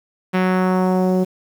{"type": "tone with low-pass filter sweep", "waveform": "sawtooth", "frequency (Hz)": 185, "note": "F#3", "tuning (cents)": 0, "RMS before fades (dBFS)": -17, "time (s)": [0.33, 1.25], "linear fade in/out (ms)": 20, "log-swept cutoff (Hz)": [2400, 480], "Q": 1.4, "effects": ["7-bit"]}